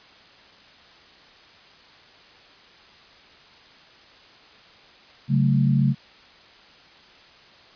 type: chord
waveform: sine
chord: F# minor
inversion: second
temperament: equal with one note detuned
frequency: 138.59 / 186.93 / 220 Hz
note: C#3 / F#3 / A3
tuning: 0 / +18 / 0 cents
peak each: -18 / -24 / -23 dBFS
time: 5.28-5.95 s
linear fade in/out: 50 ms
effects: white hiss -50 dBFS RMS until 7.75 s + resampled to 11025 Hz